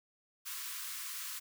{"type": "high-pass noise", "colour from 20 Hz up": "white", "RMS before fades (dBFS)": -42, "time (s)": [0.45, 1.4], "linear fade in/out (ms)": 20, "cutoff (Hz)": 1000, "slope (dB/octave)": 96, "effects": []}